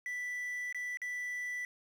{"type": "tone with dropouts", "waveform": "triangle", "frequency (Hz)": 1975.5, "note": "B6", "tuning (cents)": 0, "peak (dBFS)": -34, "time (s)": [0.06, 1.65], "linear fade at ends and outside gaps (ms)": 1, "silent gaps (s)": [[0.726, 0.746], [0.972, 1.017]], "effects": ["10-bit"]}